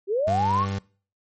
sine linear sweep, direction up, 370 to 1155 Hz, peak -20 dBFS, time 0.07-0.67 s, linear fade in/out 50 ms
30% pulse tone, 98 Hz, G2, in tune, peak -23 dBFS, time 0.27-0.79 s, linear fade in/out 10 ms
effects noise-tail reverb RT60 0.4 s tail -22 dB re dry + MP3 32 kbps

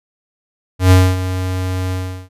square tone with ADSR envelope, 92.5 Hz, F#2, in tune, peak -5 dBFS, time 0.79-2.29 s, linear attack 120 ms, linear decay 250 ms, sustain -13 dB, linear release 370 ms, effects resampled to 32000 Hz

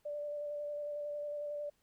sine tone with vibrato, 587.3 Hz, D5, in tune, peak -37 dBFS, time 0.05-1.7 s, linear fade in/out 10 ms, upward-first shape square, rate 11 Hz, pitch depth 12 cents each way, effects pink hiss -75 dBFS RMS until 1.82 s

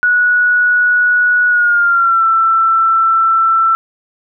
sine tone with pitch glide, 1465 to 1335.7 Hz, F#6 to E6, -18 to +22 cents, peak -8 dBFS, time 0.03-3.75 s, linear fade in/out 0 ms, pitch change -160 cents, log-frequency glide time 1.48-2.25 s, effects none

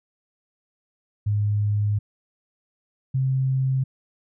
sine tone pair in turn, 103.83 / 132.22 Hz, G#2 / C3, 0 / +19 cents, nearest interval major third, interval 419 cents, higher second, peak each -19 dBFS, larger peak neither, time 1.26-1.99 / 3.14-3.84 s, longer first, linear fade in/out 10 ms, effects none

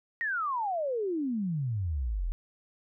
sine exponential sweep, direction down, 1903 to 37.64 Hz, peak -28 dBFS, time 0.21-2.32 s, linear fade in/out 0 ms, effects none

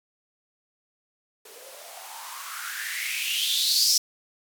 violet noise with band-pass filter sweep, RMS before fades -28 dBFS, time 1.45-3.98 s, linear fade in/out 5 ms, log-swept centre 420 to 5500 Hz, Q 6.6, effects none

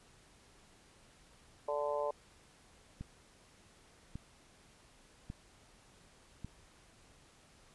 harmonic tone, 146.3 Hz, D3, 6 cents flat, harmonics 3 / 4 / 5 / 6 / 7, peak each -40 / -35 / -48 / -41 / -42 dBFS, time 1.68-2.11 s, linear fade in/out 5 ms
click train, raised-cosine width 5 ms, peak -30 dBFS, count 4, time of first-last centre 3.01-6.446 s, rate 0.873 Hz
effects pink hiss -63 dBFS RMS until 7.74 s + resampled to 24000 Hz

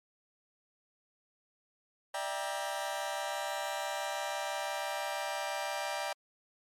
sawtooth chord, E half-diminished seventh, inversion third, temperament just, 593.3 / 659.3 / 791.1 / 949.3 Hz, D5 / E5 / G5 / Bb5, +18 / 0 / +16 / +31 cents, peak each -35 / -38 / -34 / -37 dBFS, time 2.14-6.13 s, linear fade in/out 5 ms, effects low-pass 12000 Hz 12 dB/octave + MP3 64 kbps

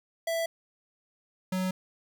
square tone pair in turn, 662 / 185.77 Hz, E5 / F#3, +7 / +7 cents, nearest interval octave + minor seventh, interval 2200 cents, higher first, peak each -28 / -28 dBFS, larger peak neither, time 0.27-0.46 / 1.52-1.71 s, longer neither, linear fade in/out 5 ms, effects 11-bit

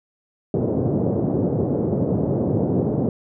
pink band-pass noise, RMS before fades -21 dBFS, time 0.54-3.09 s, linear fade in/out 2 ms, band 110 to 540 Hz, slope 24 dB/octave, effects none

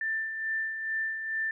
sine tone with tremolo, 1778 Hz, A6, 18 cents sharp, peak -27 dBFS, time 0.01-1.51 s, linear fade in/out 2 ms, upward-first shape sine, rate 2.3 Hz, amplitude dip 50%, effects none

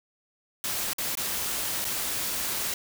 white noise with dropouts, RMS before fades -30 dBFS, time 0.64-2.74 s, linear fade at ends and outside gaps 2 ms, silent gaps 0.933-0.983 / 1.153-1.172 / 1.845-1.85 s, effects none

